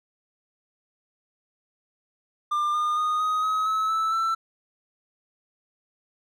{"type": "tone with pitch steps", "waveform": "triangle", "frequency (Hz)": [1196, 1214.8, 1233.9, 1253.3, 1273, 1293, 1313.3, 1334], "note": ["D6", "D#6", "D#6", "D#6", "D#6", "E6", "E6", "E6"], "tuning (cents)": [31, -42, -15, 12, 39, -34, -7, 20], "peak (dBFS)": -20, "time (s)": [2.51, 4.35], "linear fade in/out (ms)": 10, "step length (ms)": 230, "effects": []}